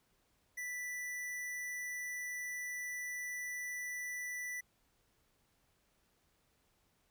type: tone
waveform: square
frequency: 1975.5 Hz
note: B6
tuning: in tune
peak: -40 dBFS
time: 0.57-4.61 s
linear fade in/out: 10 ms
effects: pink hiss -75 dBFS RMS until 7.1 s